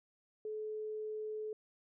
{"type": "tone", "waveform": "sine", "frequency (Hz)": 430.2, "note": "A4", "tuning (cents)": -39, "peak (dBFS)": -38, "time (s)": [0.45, 1.53], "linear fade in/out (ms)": 2, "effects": []}